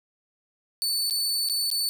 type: tone with dropouts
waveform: sawtooth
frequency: 4489 Hz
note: C#8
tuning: 21 cents sharp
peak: -21 dBFS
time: 0.82-1.89 s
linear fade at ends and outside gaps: 0 ms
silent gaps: 1.099-1.108 / 1.488-1.497 / 1.702-1.714 s
effects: none